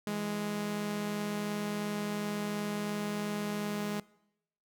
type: tone pair together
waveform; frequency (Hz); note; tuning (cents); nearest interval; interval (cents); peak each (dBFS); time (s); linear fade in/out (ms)
sawtooth; 164.85 / 207.7; E3 / G#3; 0 / 0; major third; 400; -38 / -29; 0.07-4; 2
effects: noise-tail reverb RT60 0.8 s tail -22 dB re dry